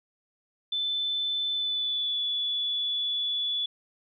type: tone with pitch glide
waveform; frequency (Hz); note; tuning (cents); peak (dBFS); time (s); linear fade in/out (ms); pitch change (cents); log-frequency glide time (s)
sine; 3520 to 3434; A7 to A7; 0 to -43; -26; 0.72-3.66; 5; -43; 1.52-2.21
effects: none